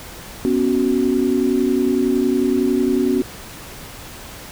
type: chord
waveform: sine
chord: B suspended second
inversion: none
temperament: just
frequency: 246.9 / 277.8 / 370.4 Hz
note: B3 / C#4 / F#4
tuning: 0 / +4 / +2 cents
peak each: -19 dBFS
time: 0.45-3.22 s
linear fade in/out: 0 ms
effects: pink hiss -36 dBFS RMS until 4.51 s